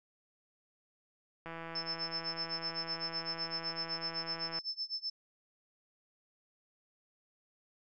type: click train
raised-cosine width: 0.5 ms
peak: -29 dBFS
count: 517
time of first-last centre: 1.46-4.587 s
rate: 165 Hz
type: tone with tremolo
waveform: sine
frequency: 5274 Hz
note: E8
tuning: in tune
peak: -33 dBFS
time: 1.75-5.1 s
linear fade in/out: 5 ms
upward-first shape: sine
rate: 7.9 Hz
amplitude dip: 95%
effects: none